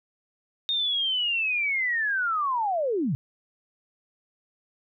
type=linear sweep; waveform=sine; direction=down; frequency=3700 to 116.6 Hz; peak=-23 dBFS; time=0.69-3.15 s; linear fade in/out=0 ms; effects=none